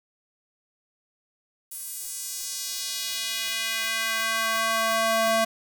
square tone with high-pass filter sweep, 224.3 Hz, A3, 34 cents sharp, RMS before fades -27 dBFS, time 1.71-5.45 s, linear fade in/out 10 ms, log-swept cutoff 11000 to 570 Hz, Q 1.3, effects 8-bit

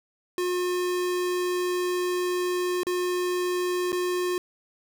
square tone with dropouts, 359.3 Hz, F4, 49 cents sharp, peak -25 dBFS, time 0.38-4.38 s, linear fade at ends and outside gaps 1 ms, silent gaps 2.833-2.868 / 3.92-3.928 s, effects none

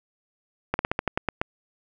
slowing click train, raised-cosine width 0.5 ms, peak -8 dBFS, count 9, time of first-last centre 0.74-1.415 s, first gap 51 ms, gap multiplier 1.14, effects none

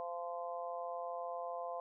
harmonic tone, 172.5 Hz, F3, 21 cents flat, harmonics 3 / 4 / 5 / 6, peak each -44 / -42 / -50 / -46 dBFS, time 0-1.8 s, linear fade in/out 0 ms, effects none

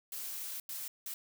blue noise bursts at uneven times, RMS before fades -41 dBFS, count 3, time 0.12-0.6 / 0.69-0.88 / 1.06-1.14 s, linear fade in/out 2 ms, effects none

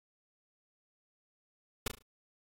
pink noise with echo, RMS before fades -32 dBFS, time 1.86-1.88 s, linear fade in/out 5 ms, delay 36 ms, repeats 4, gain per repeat -8 dB, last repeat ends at 2.024 s, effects AAC 48 kbps

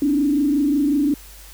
sine tone with frequency modulation, 287.5 Hz, D4, 37 cents flat, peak -15 dBFS, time 0.02-1.14 s, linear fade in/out 2 ms, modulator 25.5 Hz, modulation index 0.85, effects added 50 Hz sine -42 dBFS peak until 1.53 s + white hiss -44 dBFS RMS until 1.53 s

